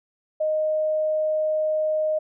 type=tone; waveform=sine; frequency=620 Hz; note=D#5; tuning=6 cents flat; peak=-20 dBFS; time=0.4-2.19 s; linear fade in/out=10 ms; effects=none

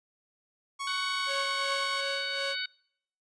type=tone with pitch glide; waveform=sawtooth; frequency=1108.7 to 1096.6 Hz; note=C#6 to C#6; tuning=0 to -19 cents; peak=-29 dBFS; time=0.79-2.02 s; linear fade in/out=20 ms; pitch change=-19 cents; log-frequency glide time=1.03-1.45 s
type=harmonic tone; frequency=747 Hz; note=F#5; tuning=16 cents sharp; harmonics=2 / 3 / 4 / 5 / 6; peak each=-36 / -38 / -39 / -38 / -37 dBFS; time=0.87-2.66 s; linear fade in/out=5 ms
type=tone with tremolo; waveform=sawtooth; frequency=553 Hz; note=C#5; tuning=4 cents flat; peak=-29 dBFS; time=1.26-2.56 s; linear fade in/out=50 ms; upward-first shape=sine; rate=2.7 Hz; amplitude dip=65%
effects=noise-tail reverb RT60 0.7 s tail -26 dB re dry + resampled to 22050 Hz

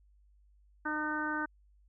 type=harmonic tone; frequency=304.4 Hz; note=D#4; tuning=38 cents flat; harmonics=1 / 2 / 3 / 4 / 5 / 6; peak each=-37 / -46 / -39 / -40 / -35 / -46 dBFS; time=0.85-1.46 s; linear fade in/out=10 ms; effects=added 50 Hz sine -61 dBFS peak until 1.88 s

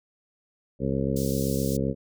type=harmonic tone; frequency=67.7 Hz; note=C#2; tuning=40 cents flat; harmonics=1 / 2 / 3 / 4 / 5 / 6 / 7 / 8; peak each=-34 / -29 / -29 / -31 / -39 / -33 / -33 / -34 dBFS; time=0.79-1.95 s; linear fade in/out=50 ms
type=high-pass noise; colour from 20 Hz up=pink; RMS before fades=-38 dBFS; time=1.16-1.77 s; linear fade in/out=5 ms; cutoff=4800 Hz; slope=24 dB/octave
effects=none

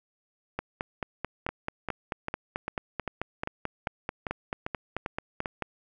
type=two click trains; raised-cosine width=0.5 ms; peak=-15 / -16 dBFS; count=24 / 11; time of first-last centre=0.59-5.623 / 1.49-5.458 s; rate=4.57 / 2.52 Hz; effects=none

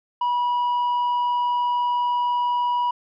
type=tone with tanh clipping; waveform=sine; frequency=973 Hz; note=B5; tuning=26 cents flat; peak=-20 dBFS; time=0.21-2.91 s; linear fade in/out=5 ms; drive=3 dB; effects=none

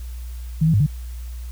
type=tone with pitch steps; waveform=sine; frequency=157.9 / 162.1 / 102.8 / 148.5 Hz; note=D#3 / E3 / G#2 / D3; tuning=+26 / -29 / -17 / +20 cents; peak=-13 dBFS; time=0.61-0.866 s; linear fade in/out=10 ms; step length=64 ms; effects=added 60 Hz sine -29 dBFS peak until 1.51 s + white hiss -49 dBFS RMS until 1.51 s

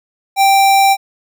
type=tone; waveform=square; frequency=784 Hz; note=G5; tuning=in tune; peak=-8 dBFS; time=0.36-0.97 s; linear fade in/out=50 ms; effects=none

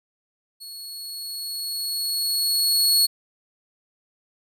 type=tone with level ramp; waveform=sawtooth; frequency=4354 Hz; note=C#8; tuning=32 cents flat; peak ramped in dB=-34 to -12 dBFS; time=0.6-3.07 s; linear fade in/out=20 ms; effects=none

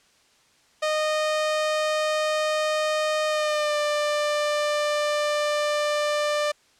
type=tone with pitch glide; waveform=sawtooth; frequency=616 to 594 Hz; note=D#5 to D5; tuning=-17 to +20 cents; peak=-18 dBFS; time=0.82-6.52 s; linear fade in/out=10 ms; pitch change=-63 cents; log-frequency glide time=3.27-3.77 s; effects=white hiss -60 dBFS RMS until 6.79 s + low-pass 7000 Hz 12 dB/octave

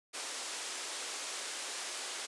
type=band-pass noise; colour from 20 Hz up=white; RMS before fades=-41 dBFS; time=0.13-2.27 s; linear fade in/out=20 ms; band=320 to 8900 Hz; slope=24 dB/octave; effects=resampled to 24000 Hz

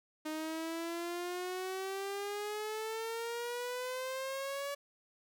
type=exponential sweep; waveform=sawtooth; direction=up; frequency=308.2 to 570 Hz; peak=-33 dBFS; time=0.25-4.75 s; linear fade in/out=10 ms; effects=none

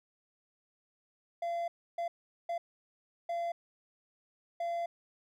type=tone bursts at uneven times; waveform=triangle; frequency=684 Hz; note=F5; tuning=36 cents flat; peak=-30 dBFS; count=5; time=1.42-1.68 / 1.98-2.08 / 2.49-2.58 / 3.29-3.52 / 4.6-4.86 s; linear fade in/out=5 ms; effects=none

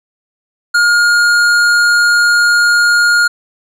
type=tone with hard clipping; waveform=triangle; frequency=1422 Hz; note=F6; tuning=31 cents sharp; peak=-9 dBFS; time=0.74-3.28 s; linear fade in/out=10 ms; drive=15 dB; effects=none

